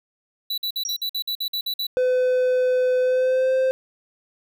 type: tone bursts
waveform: square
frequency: 3951 Hz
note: B7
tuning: in tune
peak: -24 dBFS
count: 11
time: 0.5-1.868 s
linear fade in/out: 5 ms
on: 78 ms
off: 51 ms
type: tone with exponential decay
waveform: sine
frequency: 5670 Hz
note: F8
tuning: 25 cents sharp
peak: -22 dBFS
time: 0.85-1.03 s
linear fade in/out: 2 ms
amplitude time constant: 37 ms
type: tone with pitch glide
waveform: triangle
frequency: 506 to 521.7 Hz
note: B4 to C5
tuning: +42 to -5 cents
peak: -15 dBFS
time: 1.97-3.71 s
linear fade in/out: 0 ms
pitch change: +53 cents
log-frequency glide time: 3-3.54 s
effects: none